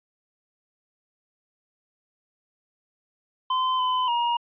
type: tone with pitch steps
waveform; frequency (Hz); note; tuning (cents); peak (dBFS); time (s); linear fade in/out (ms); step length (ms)
square; 1028 / 1013 / 949; C6 / B5 / A#5; -31 / +44 / +31; -22; 3.5-4.37; 5; 290
effects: resampled to 8000 Hz